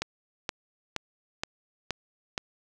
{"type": "click train", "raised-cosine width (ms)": 0.2, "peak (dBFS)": -12, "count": 6, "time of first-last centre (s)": [0.02, 2.378], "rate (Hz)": 2.12, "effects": []}